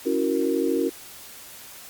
sine chord, F# dominant seventh, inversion second, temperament equal, 277.2 / 329.6 / 370 / 466.2 Hz, C#4 / E4 / F#4 / A#4, 0 / 0 / 0 / 0 cents, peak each -26 dBFS, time 0.05-0.9 s, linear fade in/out 20 ms, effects white hiss -43 dBFS RMS until 1.89 s + Opus 48 kbps

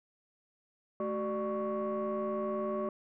sine tone cluster, 217.1 / 377.7 / 595 / 1114 Hz, A3 / F#4 / D5 / C#6, -23 / +36 / +22 / +8 cents, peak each -36 / -35 / -34 / -38 dBFS, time 1-2.89 s, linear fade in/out 2 ms, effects tanh soft clip ceiling -26 dBFS

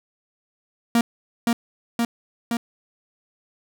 45% pulse tone with echo, 234 Hz, A#3, 7 cents sharp, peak -15 dBFS, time 0.95-1.01 s, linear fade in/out 2 ms, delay 520 ms, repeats 3, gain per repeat -2 dB, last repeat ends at 2.57 s, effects none

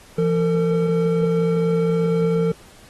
triangle tone pair together, 169.27 / 452.5 Hz, E3 / A4, +46 / +48 cents, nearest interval octave + perfect fourth, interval 1702 cents, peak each -17 dBFS, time 0.18-2.52 s, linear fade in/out 5 ms, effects pink hiss -48 dBFS RMS until 2.89 s + AAC 32 kbps

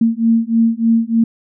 sine beating tone pair, 226.6 / 229.9 Hz, A#3 / A#3, -49 / -24 cents, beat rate 3.3 Hz, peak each -14 dBFS, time 0.01-1.24 s, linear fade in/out 5 ms, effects none

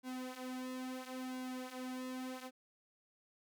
sawtooth tone with flanger, 256 Hz, C4, 38 cents flat, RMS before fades -44 dBFS, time 0.03-2.51 s, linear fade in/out 50 ms, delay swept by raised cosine 1.6 to 6.5 ms, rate 0.74 Hz, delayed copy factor -0.75, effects none

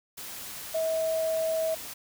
sine tone in noise, 644 Hz, E5, 41 cents flat, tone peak -25 dBFS, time 0.74-1.75 s, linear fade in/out 10 ms, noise white, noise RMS -40 dBFS, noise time 0.17-1.94 s, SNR +12 dB, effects none

